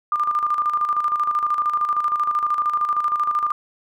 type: tone with tremolo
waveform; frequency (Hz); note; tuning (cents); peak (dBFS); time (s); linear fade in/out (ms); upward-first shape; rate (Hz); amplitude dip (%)
sine; 1199; D6; +36; -16; 0.12-3.52; 2; square; 13; 55
effects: none